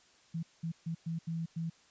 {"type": "tone bursts at uneven times", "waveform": "sine", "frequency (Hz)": 164.81, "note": "E3", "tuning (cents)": 0, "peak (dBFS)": -33, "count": 6, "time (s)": [[0.34, 0.43], [0.63, 0.72], [0.86, 0.95], [1.06, 1.19], [1.27, 1.46], [1.56, 1.7]], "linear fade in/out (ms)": 10, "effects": ["white hiss -64 dBFS RMS until 1.9 s", "resampled to 16000 Hz"]}